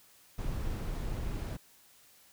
brown noise, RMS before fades -35 dBFS, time 0.38-1.57 s, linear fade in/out 10 ms, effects white hiss -61 dBFS RMS until 2.32 s

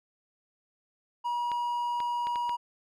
triangle tone, 960 Hz, B5, 49 cents flat, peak -26 dBFS, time 1.24-2.57 s, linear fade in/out 20 ms
clicks, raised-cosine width 0.3 ms, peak -24 dBFS, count 5, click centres 1.517 / 2.003 / 2.27 / 2.358 / 2.494 s
effects none

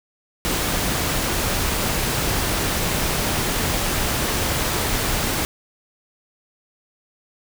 pink noise, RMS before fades -22 dBFS, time 0.45-5.45 s, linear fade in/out 0 ms, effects none

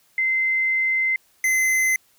sine / square tone pair in turn, 2070 / 2053 Hz, C7 / C7, -19 / -33 cents, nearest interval unison, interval 14 cents, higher first, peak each -18 dBFS, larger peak neither, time 0.18-1.16 / 1.44-1.96 s, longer first, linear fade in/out 2 ms, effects white hiss -60 dBFS RMS until 2.18 s

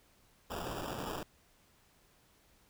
violet noise with sample-and-hold, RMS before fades -40 dBFS, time 0.5-1.23 s, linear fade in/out 2 ms, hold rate 2100 Hz, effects pink hiss -67 dBFS RMS until 2.69 s

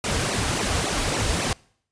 pink noise with flanger, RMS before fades -24 dBFS, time 0.04-1.53 s, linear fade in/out 2 ms, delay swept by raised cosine 0.58 to 5.78 ms, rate 3.6 Hz, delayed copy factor -0.85, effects noise-tail reverb RT60 0.6 s tail -25 dB re dry + resampled to 22050 Hz

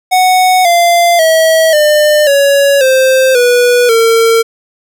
square tone with pitch steps, 740 / 690.4 / 644.2 / 601.1 / 560.8 / 523.3 / 488.2 / 455.5 Hz, F#5 / F5 / E5 / D5 / C#5 / C5 / B4 / A#4, 0 / -20 / -40 / +40 / +20 / 0 / -20 / -40 cents, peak -6 dBFS, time 0.11-4.43 s, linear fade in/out 20 ms, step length 540 ms, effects none

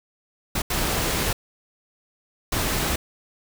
pink noise bursts at uneven times, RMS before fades -24 dBFS, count 3, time 0.55-0.62 / 0.7-1.33 / 2.52-2.96 s, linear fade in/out 5 ms, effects none

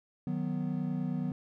triangle chord, B major, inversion first, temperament equal, 155.56 / 185 / 246.9 Hz, D#3 / F#3 / B3, 0 / 0 / 0 cents, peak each -33 dBFS, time 0.27-1.32 s, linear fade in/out 2 ms, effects none

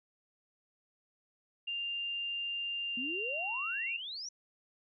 sine tone with pitch glide, 2794 to 2751 Hz, F7 to F7, 0 to -27 cents, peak -34 dBFS, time 1.67-3.98 s, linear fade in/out 10 ms, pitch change -27 cents, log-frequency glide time 2.86-3.7 s
sine exponential sweep, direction up, 233.1 to 5990 Hz, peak -39 dBFS, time 2.97-4.29 s, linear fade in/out 5 ms
effects none

